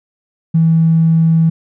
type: tone with tanh clipping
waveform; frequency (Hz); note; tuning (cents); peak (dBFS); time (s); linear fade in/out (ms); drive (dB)
triangle; 163; E3; -19; -7; 0.54-1.5; 10; 2
effects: none